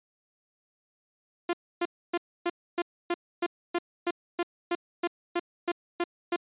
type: tone bursts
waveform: sawtooth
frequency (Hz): 347.3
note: F4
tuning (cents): -10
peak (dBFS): -21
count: 16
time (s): 1.49-6.362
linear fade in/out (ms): 5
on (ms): 42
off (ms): 280
effects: resampled to 8000 Hz